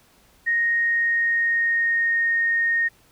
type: tone with pitch glide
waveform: sine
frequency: 1864.7 to 1850.8 Hz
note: A#6 to A#6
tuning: 0 to -13 cents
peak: -18 dBFS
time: 0.46-2.89 s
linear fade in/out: 20 ms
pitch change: -13 cents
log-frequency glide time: 0.73-2.35 s
effects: pink hiss -57 dBFS RMS until 3.11 s